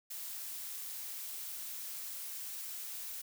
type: noise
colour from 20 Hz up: blue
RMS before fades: -43 dBFS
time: 0.1-3.22 s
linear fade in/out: 10 ms
effects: none